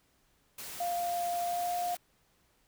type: noise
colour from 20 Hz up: white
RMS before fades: -43 dBFS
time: 0.58-1.97 s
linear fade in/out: 5 ms
type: tone with pitch glide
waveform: sine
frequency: 698.5 to 706.6 Hz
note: F5 to F5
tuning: 0 to +20 cents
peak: -30 dBFS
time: 0.8-1.95 s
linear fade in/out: 5 ms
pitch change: +20 cents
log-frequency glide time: 1.47-1.69 s
effects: pink hiss -70 dBFS RMS until 2.67 s